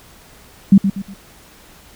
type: tone with echo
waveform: sine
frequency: 196 Hz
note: G3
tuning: in tune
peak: -3 dBFS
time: 0.72-0.78 s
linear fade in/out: 5 ms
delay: 120 ms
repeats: 3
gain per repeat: -9 dB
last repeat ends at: 1.14 s
effects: pink hiss -45 dBFS RMS until 1.95 s